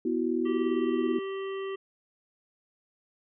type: chord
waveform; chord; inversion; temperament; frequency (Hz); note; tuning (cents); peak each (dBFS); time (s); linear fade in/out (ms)
sine; B suspended fourth; none; equal; 246.9 / 329.6 / 370; B3 / E4 / F#4; 0 / 0 / 0; -30 / -29 / -30; 0.05-1.19; 5
type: harmonic tone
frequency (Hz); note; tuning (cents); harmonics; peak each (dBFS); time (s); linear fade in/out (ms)
388.3; G4; -16; 1 / 3 / 5 / 7 / 8; -32 / -42 / -46 / -49 / -50; 0.45-1.76; 10
effects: none